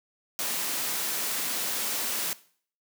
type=high-pass noise; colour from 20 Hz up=white; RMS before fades=-30 dBFS; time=0.39-2.33 s; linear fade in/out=0 ms; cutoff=170 Hz; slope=24 dB/octave; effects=noise-tail reverb RT60 0.5 s tail -18 dB re dry